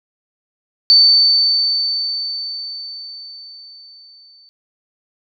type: tone with exponential decay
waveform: sine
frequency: 4538 Hz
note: C#8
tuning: 40 cents sharp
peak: -5 dBFS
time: 0.9-4.49 s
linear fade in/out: 0 ms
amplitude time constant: 780 ms
effects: none